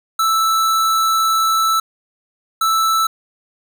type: tone pair in turn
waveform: square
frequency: 1318.5 / 1318.5 Hz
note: E6 / E6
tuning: 0 / 0 cents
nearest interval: unison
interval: 0 cents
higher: neither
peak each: -14 dBFS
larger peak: neither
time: 0.19-1.8 / 2.61-3.07 s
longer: first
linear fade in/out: 5 ms
effects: none